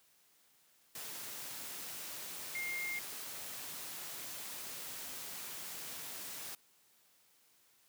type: tone in noise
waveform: sine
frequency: 2121 Hz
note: C7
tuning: 23 cents sharp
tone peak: -37 dBFS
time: 2.55-2.99 s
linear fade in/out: 2 ms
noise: white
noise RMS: -45 dBFS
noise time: 0.95-6.55 s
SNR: +5 dB
effects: white hiss -69 dBFS RMS until 7.88 s + high-pass 100 Hz 12 dB/octave